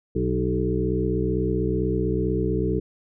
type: harmonic tone with a mistuned harmonic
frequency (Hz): 62.3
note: B1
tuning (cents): +16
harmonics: 1 / 2 / 3 / 5 / 6 / 7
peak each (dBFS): -28 / -28 / -28 / -28 / -28 / -28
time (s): 0.15-2.8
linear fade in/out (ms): 10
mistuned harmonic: 6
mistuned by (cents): +30
effects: none